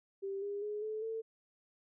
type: tone with pitch steps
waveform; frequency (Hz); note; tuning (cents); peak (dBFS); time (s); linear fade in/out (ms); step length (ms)
sine; 392 / 405.1 / 418.7 / 432.7 / 447.2; G4 / G#4 / G#4 / A4 / A4; 0 / -43 / +14 / -29 / +28; -36; 0.22-1.22; 20; 200
effects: none